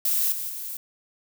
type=noise with level steps; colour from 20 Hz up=violet; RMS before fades=-23 / -31 / -34 dBFS; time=0.05-0.77 s; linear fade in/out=2 ms; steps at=0.32 / 0.49 s; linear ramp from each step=2 ms; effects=none